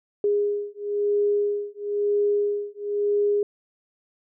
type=beating tone pair; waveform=sine; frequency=410.3 / 411.3 Hz; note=G#4 / G#4; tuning=-21 / -17 cents; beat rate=1 Hz; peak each=-24 dBFS; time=0.24-3.43 s; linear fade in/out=2 ms; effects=none